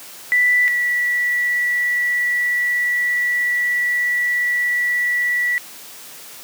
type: tone pair in turn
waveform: sine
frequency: 1975.5 / 1952.8 Hz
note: B6 / B6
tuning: 0 / -20 cents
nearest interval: unison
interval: 20 cents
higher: first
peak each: -12 / -16 dBFS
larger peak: first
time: 0.32-0.68 / 0.68-5.58 s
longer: second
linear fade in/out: 0 ms
effects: white hiss -38 dBFS RMS until 6.43 s + high-pass 150 Hz 12 dB/octave